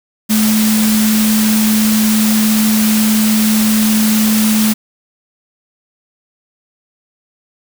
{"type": "tone in noise", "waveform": "sine", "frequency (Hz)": 216.4, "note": "A3", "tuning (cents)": -29, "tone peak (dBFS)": -10, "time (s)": [0.29, 4.74], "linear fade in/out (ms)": 20, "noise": "white", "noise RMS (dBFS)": -18, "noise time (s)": [0.29, 4.74], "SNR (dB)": 5, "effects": []}